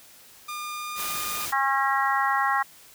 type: tone with pitch glide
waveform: sawtooth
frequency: 1208 to 1218.5 Hz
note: D6 to D#6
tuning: +48 to -37 cents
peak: -28 dBFS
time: 0.48-1.46 s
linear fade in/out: 10 ms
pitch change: +15 cents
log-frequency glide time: 0.74-1.23 s
type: noise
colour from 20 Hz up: white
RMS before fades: -32 dBFS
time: 0.95-1.54 s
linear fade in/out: 50 ms
type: harmonic tone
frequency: 271.6 Hz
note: C#4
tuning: 35 cents flat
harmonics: 3 / 4 / 5 / 6 / 7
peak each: -26 / -25 / -29 / -31 / -28 dBFS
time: 1.52-2.63 s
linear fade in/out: 10 ms
effects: white hiss -51 dBFS RMS until 2.94 s